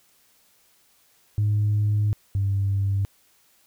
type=tone pair in turn; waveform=sine; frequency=104.6 / 98.73 Hz; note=G#2 / G2; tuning=+13 / +13 cents; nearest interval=minor second; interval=100 cents; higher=first; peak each=-17 / -19 dBFS; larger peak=first; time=1.38-2.13 / 2.35-3.05 s; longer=first; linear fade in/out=0 ms; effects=tanh soft clip ceiling -16 dBFS + white hiss -61 dBFS RMS until 3.66 s